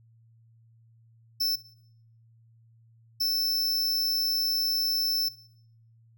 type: tone bursts at uneven times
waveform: square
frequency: 5310 Hz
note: E8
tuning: 12 cents sharp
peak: -24 dBFS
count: 2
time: 1.4-1.56 / 3.2-5.29 s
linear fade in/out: 10 ms
effects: noise-tail reverb RT60 0.7 s tail -20 dB re dry + added 114 Hz sine -56 dBFS peak until 6.17 s